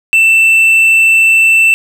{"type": "tone", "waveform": "triangle", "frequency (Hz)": 2667, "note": "E7", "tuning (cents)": 20, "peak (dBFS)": -3, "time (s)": [0.13, 1.74], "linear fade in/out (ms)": 0, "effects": ["7-bit"]}